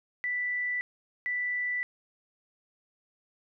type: tone pair in turn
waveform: sine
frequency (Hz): 1975.5 / 1975.5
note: B6 / B6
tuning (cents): 0 / 0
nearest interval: unison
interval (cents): 0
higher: neither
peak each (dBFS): -28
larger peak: neither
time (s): 0.24-0.81 / 1.26-1.83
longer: neither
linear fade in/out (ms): 0
effects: none